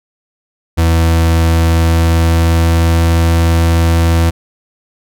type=tone with pitch glide; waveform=40% pulse; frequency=82.41 to 83.18 Hz; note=E2 to E2; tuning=0 to +16 cents; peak=-7 dBFS; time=0.77-4.31 s; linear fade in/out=20 ms; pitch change=+16 cents; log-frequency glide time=1.58-3.09 s; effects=none